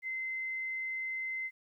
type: tone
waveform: sine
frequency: 2065 Hz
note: C7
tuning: 23 cents flat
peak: -34 dBFS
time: 0.02-1.51 s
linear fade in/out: 50 ms
effects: 12-bit